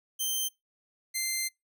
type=tone pair in turn; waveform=10% pulse; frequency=3121 / 2083 Hz; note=G7 / C7; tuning=-8 / -8 cents; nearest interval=perfect fifth; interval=700 cents; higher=first; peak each=-20 dBFS; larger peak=neither; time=0.19-0.49 / 1.14-1.49 s; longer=second; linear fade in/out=20 ms; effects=noise-tail reverb RT60 0.2 s tail -26 dB re dry